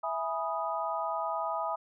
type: chord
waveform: sine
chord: E major seventh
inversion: none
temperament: equal with one note detuned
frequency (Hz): 659.3 / 830.6 / 980.9 / 1244.5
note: E5 / G#5 / B5 / D#6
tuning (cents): 0 / 0 / -12 / 0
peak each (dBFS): -35 / -36 / -36 / -35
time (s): 0.03-1.76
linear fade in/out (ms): 10
effects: none